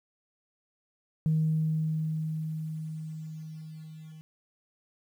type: tone with level ramp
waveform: sine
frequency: 157.4 Hz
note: D#3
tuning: 20 cents sharp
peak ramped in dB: -21 to -44 dBFS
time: 1.26-4.21 s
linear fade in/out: 0 ms
effects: tanh soft clip ceiling -18 dBFS + 10-bit